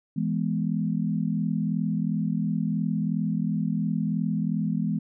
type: chord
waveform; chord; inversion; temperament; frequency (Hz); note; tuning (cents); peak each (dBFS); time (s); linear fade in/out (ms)
sine; E major; none; equal; 164.81 / 207.7 / 246.9; E3 / G#3 / B3; 0 / 0 / 0; -27 / -27 / -30; 0.16-4.99; 10
effects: none